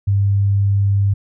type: tone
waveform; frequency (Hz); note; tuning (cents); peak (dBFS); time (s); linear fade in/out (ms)
sine; 99.7; G2; +30; -12; 0.07-1.14; 10
effects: none